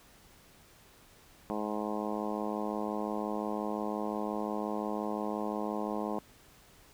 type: harmonic tone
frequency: 105.7 Hz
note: G#2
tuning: 31 cents sharp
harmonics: 2 / 3 / 4 / 5 / 6 / 7 / 8 / 9 / 10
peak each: -37 / -39 / -40 / -41 / -42 / -42 / -43 / -44 / -44 dBFS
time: 1.5-6.19 s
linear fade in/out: 0 ms
effects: pink hiss -59 dBFS RMS until 6.93 s